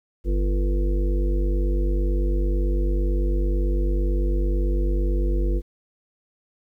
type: harmonic tone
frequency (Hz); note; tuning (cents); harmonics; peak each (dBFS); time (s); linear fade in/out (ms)
49; G1; 0; 1 / 3 / 5 / 7 / 9 / 10; -19 / -35 / -35 / -30 / -38 / -36; 0.24-5.62; 50
effects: 10-bit